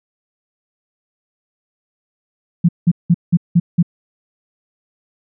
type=tone bursts; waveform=sine; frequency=171.9 Hz; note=F3; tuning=27 cents flat; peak=-7 dBFS; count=6; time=2.64-3.828 s; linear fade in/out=10 ms; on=48 ms; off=180 ms; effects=none